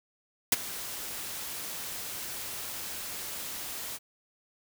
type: noise with ADSR envelope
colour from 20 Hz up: white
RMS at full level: -20 dBFS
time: 0.52-3.99 s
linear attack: 5 ms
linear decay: 24 ms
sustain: -18 dB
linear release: 39 ms
effects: none